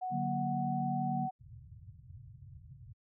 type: tone with pitch glide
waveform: sine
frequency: 740 to 752.1 Hz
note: F#5 to F#5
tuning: 0 to +28 cents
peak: -34 dBFS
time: 0.01-1.31 s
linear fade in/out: 20 ms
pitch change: +28 cents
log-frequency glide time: 0.25-1.09 s
type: chord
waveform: sine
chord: D augmented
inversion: none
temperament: equal with one note detuned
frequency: 146.83 / 185 / 236.2 Hz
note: D3 / F#3 / A#3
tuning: 0 / 0 / +23 cents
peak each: -36 / -38 / -37 dBFS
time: 0.1-1.29 s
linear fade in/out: 50 ms
type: low-pass noise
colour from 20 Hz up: white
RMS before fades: -48 dBFS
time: 1.39-2.93 s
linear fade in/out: 10 ms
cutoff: 130 Hz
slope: 48 dB/octave
effects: high-pass 80 Hz 12 dB/octave